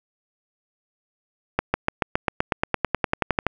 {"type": "accelerating click train", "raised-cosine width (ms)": 0.5, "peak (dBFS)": -4, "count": 18, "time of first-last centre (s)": [1.59, 3.467], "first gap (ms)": 150, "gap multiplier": 0.96, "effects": []}